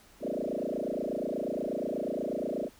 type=tone with frequency modulation; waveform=sine; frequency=425.9 Hz; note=G#4; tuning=44 cents sharp; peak=-30 dBFS; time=0.2-2.7 s; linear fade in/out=50 ms; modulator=28.3 Hz; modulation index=7.5; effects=pink hiss -58 dBFS RMS until 2.79 s